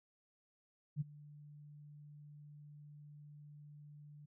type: tone with ADSR envelope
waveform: sine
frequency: 147.5 Hz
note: D3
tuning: 8 cents sharp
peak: -32 dBFS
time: 0.96-4.26 s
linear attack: 47 ms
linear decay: 21 ms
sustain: -21 dB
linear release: 11 ms
effects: none